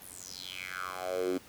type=tone with high-pass filter sweep; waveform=10% pulse; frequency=92.2 Hz; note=F#2; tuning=6 cents flat; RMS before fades=-37 dBFS; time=0.01-1.38 s; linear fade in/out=5 ms; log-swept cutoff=12000 to 280 Hz; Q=5.3; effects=pink hiss -54 dBFS RMS until 1.48 s + high-pass 60 Hz 12 dB/octave